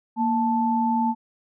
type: tone pair together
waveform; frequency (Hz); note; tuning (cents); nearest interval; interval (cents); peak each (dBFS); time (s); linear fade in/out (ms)
sine; 233.1 / 878.5; A#3 / A5; 0 / -3; octave + major seventh; 2297; -22; 0.16-1.15; 50
effects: none